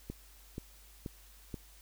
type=click train; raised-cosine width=3 ms; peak=-26 dBFS; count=4; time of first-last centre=0.1-1.542 s; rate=2.08 Hz; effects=added 50 Hz sine -57 dBFS peak until 1.81 s + white hiss -60 dBFS RMS until 1.81 s